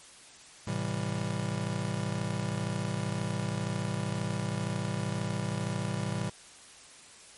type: chord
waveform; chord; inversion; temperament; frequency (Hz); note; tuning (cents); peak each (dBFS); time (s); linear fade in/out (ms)
square; A minor seventh; none; just; 110 / 132 / 165 / 198; A2 / C3 / E3 / G3; 0 / +16 / +2 / +18; -36 / -37 / -37 / -37; 0.67-6.3; 5
effects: white hiss -52 dBFS RMS until 7.37 s + MP3 48 kbps